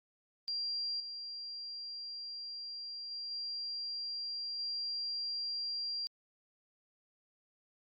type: tone with level steps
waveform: sine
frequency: 4755 Hz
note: D8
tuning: 21 cents sharp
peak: -34 / -41 / -39 / -37 / -35 dBFS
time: 0.48-6.07 s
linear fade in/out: 0 ms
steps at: 1 / 3.11 / 3.31 / 4.59 s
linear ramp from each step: 2 ms
effects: Opus 48 kbps